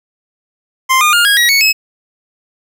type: tone with pitch steps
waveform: 25% pulse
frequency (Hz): 1046.5 / 1216.1 / 1413.1 / 1642.1 / 1908.2 / 2217 / 2577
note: C6 / D#6 / F6 / G#6 / A#6 / C#7 / E7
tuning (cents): 0 / -40 / +20 / -20 / +40 / 0 / -40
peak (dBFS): -4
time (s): 0.89-1.73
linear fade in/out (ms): 20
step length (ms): 120
effects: none